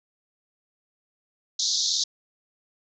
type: band-pass noise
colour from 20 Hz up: pink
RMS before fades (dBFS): -25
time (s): 1.59-2.04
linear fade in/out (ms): 5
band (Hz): 3600 to 6700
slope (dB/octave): 96
effects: none